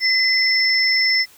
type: tone pair together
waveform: sine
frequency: 2034 / 5294 Hz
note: C7 / E8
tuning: -50 / +7 cents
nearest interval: octave + perfect fourth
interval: 1657 cents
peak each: -17 dBFS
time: 0-1.26 s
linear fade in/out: 50 ms
effects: white hiss -49 dBFS RMS until 1.37 s